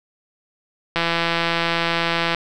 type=click train; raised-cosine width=0.3 ms; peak=-4 dBFS; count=234; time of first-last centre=0.96-2.347 s; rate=168 Hz; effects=none